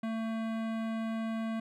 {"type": "tone with hard clipping", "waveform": "sine", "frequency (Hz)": 224.1, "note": "A3", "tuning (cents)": 32, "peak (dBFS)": -34, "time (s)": [0.03, 1.6], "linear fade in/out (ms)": 5, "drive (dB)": 18, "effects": []}